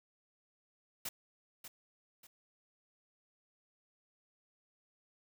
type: noise with echo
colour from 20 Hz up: white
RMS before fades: -40 dBFS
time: 1.05-1.09 s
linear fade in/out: 5 ms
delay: 590 ms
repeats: 2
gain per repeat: -9 dB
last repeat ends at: 2.27 s
effects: none